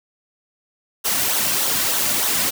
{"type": "noise with flanger", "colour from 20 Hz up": "white", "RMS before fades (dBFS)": -20, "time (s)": [1.04, 2.51], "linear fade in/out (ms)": 20, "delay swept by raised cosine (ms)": [0.39, 2.39], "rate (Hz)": 3.3, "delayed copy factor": -0.6, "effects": []}